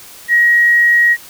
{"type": "tone", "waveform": "sine", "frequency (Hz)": 1896, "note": "A#6", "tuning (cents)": 29, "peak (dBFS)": -7, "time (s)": [0.28, 1.17], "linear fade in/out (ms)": 50, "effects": ["white hiss -37 dBFS RMS until 1.29 s"]}